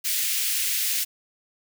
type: high-pass noise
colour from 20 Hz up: white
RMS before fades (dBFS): -25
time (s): 0.04-1.05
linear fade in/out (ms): 20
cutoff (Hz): 2000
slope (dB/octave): 24
effects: none